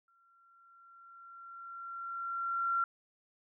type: tone with exponential growth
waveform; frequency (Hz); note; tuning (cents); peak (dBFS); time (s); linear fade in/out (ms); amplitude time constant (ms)
sine; 1369; F6; -35; -27; 0.08-2.84; 2; 600
effects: none